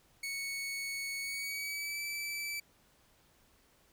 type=tone with pitch glide; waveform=sawtooth; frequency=2217 to 2316 Hz; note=C#7 to D7; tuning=0 to -25 cents; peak=-33 dBFS; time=0.23-2.6 s; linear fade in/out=5 ms; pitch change=+75 cents; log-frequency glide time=1.2-2.01 s; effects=pink hiss -67 dBFS RMS until 3.92 s